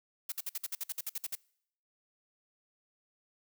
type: noise bursts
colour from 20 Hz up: blue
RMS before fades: -36 dBFS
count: 13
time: 0.29-1.353 s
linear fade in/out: 5 ms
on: 31 ms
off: 55 ms
effects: noise-tail reverb RT60 0.7 s tail -25 dB re dry